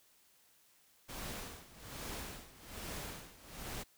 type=noise with tremolo; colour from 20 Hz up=pink; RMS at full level=-43 dBFS; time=1.08-3.84 s; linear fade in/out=20 ms; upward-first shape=sine; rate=1.2 Hz; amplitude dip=85%; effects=white hiss -68 dBFS RMS until 3.97 s